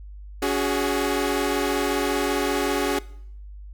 sawtooth chord, C# suspended fourth, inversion none, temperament equal with one note detuned, 281.9 / 370 / 415.3 Hz, C#4 / F#4 / G#4, +29 / 0 / 0 cents, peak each -22 dBFS, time 0.42-2.99 s, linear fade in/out 5 ms, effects noise-tail reverb RT60 0.7 s tail -21 dB re dry + added 50 Hz sine -37 dBFS peak until 3.73 s

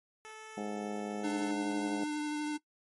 10% pulse tone with pitch glide, 436.2 to 439.5 Hz, A4 to A4, -15 to -2 cents, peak -38 dBFS, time 0.25-1.51 s, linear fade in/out 0 ms, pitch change +13 cents, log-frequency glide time 0.36-0.73 s
harmonic tone, 103.83 Hz, G#2, in tune, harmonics 2 / 3 / 4 / 5 / 6 / 7 / 8, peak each -39 / -44 / -42 / -46 / -48 / -44 / -49 dBFS, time 0.57-2.04 s, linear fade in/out 5 ms
square tone with vibrato, 299.6 Hz, D4, 35 cents sharp, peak -33 dBFS, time 1.23-2.58 s, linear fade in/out 20 ms, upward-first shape triangle, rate 12 Hz, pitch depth 15 cents each way
effects noise-tail reverb RT60 0.1 s tail -19 dB re dry + MP3 48 kbps

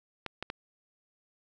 clicks, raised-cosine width 0.3 ms, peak -19 dBFS, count 3, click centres 0.263 / 0.426 / 0.501 s, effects none

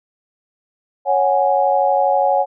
sine chord, C# suspended fourth, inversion none, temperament just, 554.4 / 739.2 / 831.5 Hz, C#5 / F#5 / G#5, 0 / -2 / +2 cents, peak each -17 dBFS, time 1.05-2.46 s, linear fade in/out 50 ms, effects none

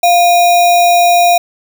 sine tone with sample-and-hold, 698.5 Hz, F5, in tune, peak -5 dBFS, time 0.03-1.38 s, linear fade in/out 5 ms, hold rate 3150 Hz, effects none

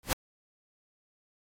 pink noise with exponential growth, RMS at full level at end -22 dBFS, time 0.03-0.13 s, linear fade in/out 1 ms, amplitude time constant 21 ms, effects AAC 48 kbps

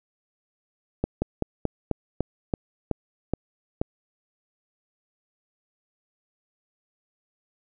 slowing click train, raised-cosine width 2 ms, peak -10 dBFS, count 10, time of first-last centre 1.04-3.815 s, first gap 180 ms, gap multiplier 1.13, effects none

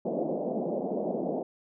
white band-pass noise, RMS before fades -31 dBFS, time 0.05-1.43 s, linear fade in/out 5 ms, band 170 to 680 Hz, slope 48 dB/octave, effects none

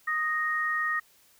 sine tone pair together, 1244.5 / 1864.7 Hz, D#6 / A#6, 0 / 0 cents, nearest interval perfect fifth, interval 700 cents, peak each -30 / -27 dBFS, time 0.07-1 s, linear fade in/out 10 ms, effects white hiss -61 dBFS RMS until 1.39 s

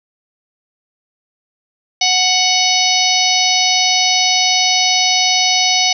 harmonic tone with a mistuned harmonic, 740 Hz, F#5, in tune, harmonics 1 / 3 / 4 / 5 / 6 / 7 / 8, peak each -19 / -19 / -19 / -19 / -19 / -19 / -19 dBFS, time 2.01-5.93 s, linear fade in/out 5 ms, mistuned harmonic 5, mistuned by +18 cents, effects none

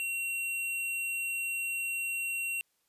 square tone, 2738 Hz, F7, 35 cents flat, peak -32 dBFS, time 0-2.61 s, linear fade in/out 0 ms, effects white hiss -75 dBFS RMS until 2.88 s + resampled to 32000 Hz

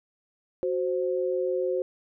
sine tone pair together, 370 / 523.3 Hz, F#4 / C5, 0 / 0 cents, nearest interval tritone, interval 600 cents, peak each -27 dBFS, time 0.63-1.82 s, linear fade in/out 0 ms, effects none

